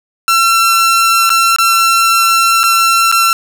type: tone with dropouts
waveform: sawtooth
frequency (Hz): 1351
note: E6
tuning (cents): +42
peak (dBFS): -4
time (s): 0.28-3.33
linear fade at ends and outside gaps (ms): 1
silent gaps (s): 1.294-1.302 / 1.562-1.585 / 2.633-2.638 / 3.116-3.124
effects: none